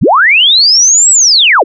sine linear two-way sweep, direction up then down, 50 to 7910 to 245.6 Hz, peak -3 dBFS, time 0.01-1.64 s, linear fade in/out 20 ms, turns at 1.11 s, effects none

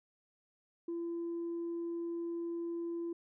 sine tone, 339 Hz, E4, 49 cents sharp, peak -34 dBFS, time 0.88-3.13 s, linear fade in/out 5 ms, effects tanh soft clip ceiling -33 dBFS

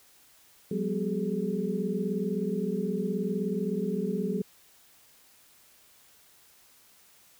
sine tone cluster, 179.1 / 198.3 / 245.9 / 390.7 / 426.9 Hz, F3 / G3 / B3 / G4 / G#4, +44 / +20 / -7 / -6 / +48 cents, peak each -33 / -31 / -37 / -37 / -33 dBFS, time 0.71-4.42 s, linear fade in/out 5 ms, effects white hiss -59 dBFS RMS until 7.39 s

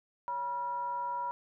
sine tone with frequency modulation, 967 Hz, B5, 37 cents flat, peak -32 dBFS, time 0.28-1.31 s, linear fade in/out 0 ms, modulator 409 Hz, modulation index 0.36, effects none

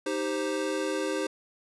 square chord, C minor, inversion first, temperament equal, 311.1 / 392 / 523.3 Hz, Eb4 / G4 / C5, 0 / 0 / 0 cents, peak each -33 / -33 / -33 dBFS, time 0.06-1.27 s, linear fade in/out 5 ms, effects resampled to 24000 Hz

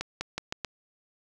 accelerating click train, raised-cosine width 0.2 ms, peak -14 dBFS, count 5, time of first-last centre 0.01-0.647 s, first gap 200 ms, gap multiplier 0.85, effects none

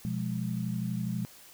sine chord, F diminished, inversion second, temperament equal with one note detuned, 123.47 / 175.42 / 207.7 Hz, Cb3 / F3 / Ab3, 0 / +8 / 0 cents, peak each -34 dBFS, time 0.05-1.25 s, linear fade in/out 0 ms, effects white hiss -53 dBFS RMS until 1.53 s

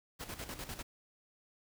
pink noise with tremolo, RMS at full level -42 dBFS, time 0.19-0.83 s, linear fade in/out 20 ms, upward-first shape square, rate 10 Hz, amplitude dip 65%, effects none

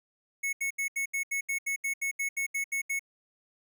square tone bursts, 2200 Hz, C#7, 14 cents flat, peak -29 dBFS, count 15, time 0.43-2.994 s, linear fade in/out 10 ms, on 100 ms, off 76 ms, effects none

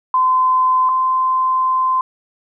sine tone pair in turn, 1027 / 1035.3 Hz, C6 / C6, -33 / -19 cents, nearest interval unison, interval 14 cents, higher second, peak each -11 / -13 dBFS, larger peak first, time 0.14-0.89 / 0.89-2.01 s, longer second, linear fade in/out 2 ms, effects none

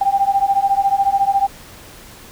sine beating tone pair, 784 / 798 Hz, G5 / G5, 0 / +31 cents, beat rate 14 Hz, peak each -16 dBFS, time 0.01-1.47 s, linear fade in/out 5 ms, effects pink hiss -40 dBFS RMS until 2.31 s

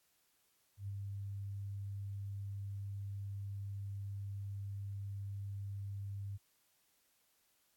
sine tone with ADSR envelope, 99.6 Hz, G2, 28 cents sharp, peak -38 dBFS, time 0.77-6.38 s, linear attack 110 ms, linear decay 29 ms, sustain -2 dB, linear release 24 ms, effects white hiss -75 dBFS RMS until 7.76 s + AAC 64 kbps

